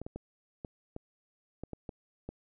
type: clicks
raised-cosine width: 2 ms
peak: -26 dBFS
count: 9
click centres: 0.016 / 0.065 / 0.16 / 0.648 / 0.964 / 1.636 / 1.733 / 1.892 / 2.29 s
effects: none